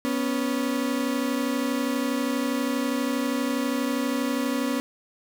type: tone pair together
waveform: 35% pulse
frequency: 245.6 / 278 Hz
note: B3 / C#4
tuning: -9 / +5 cents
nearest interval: major second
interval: 214 cents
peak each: -25 dBFS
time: 0.05-4.8 s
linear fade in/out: 0 ms
effects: none